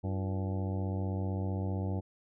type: harmonic tone with a mistuned harmonic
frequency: 95.5 Hz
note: G2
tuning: 45 cents flat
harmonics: 1 / 2 / 3 / 4 / 5 / 6 / 7 / 8 / 9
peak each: -32 / -38 / -42 / -44 / -46 / -48 / -49 / -50 / -51 dBFS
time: 0.03-2.01 s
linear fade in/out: 20 ms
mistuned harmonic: 4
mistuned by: -120 cents
effects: none